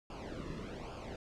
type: noise with flanger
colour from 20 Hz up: brown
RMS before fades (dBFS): -44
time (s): 0.1-1.16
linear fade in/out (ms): 2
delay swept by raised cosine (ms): 0.51 to 1.34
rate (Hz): 1.2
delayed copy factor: -0.8
effects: low-pass 6000 Hz 12 dB/octave